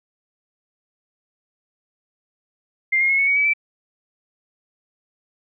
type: tone with pitch steps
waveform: sine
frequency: 2103 / 2139 / 2175 / 2211 / 2249 / 2287 / 2325 Hz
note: C7 / C7 / C#7 / C#7 / C#7 / D7 / D7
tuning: +8 / +38 / -33 / -5 / +24 / -47 / -18 cents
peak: -15 dBFS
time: 2.92-3.536 s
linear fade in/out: 10 ms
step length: 88 ms
effects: none